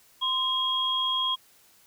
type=tone pair together; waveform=sine; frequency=1035 / 3275 Hz; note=C6 / G#7; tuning=-19 / -25 cents; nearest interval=octave + minor sixth; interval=1994 cents; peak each=-29 / -25 dBFS; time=0.21-1.36 s; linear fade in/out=20 ms; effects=white hiss -59 dBFS RMS until 1.86 s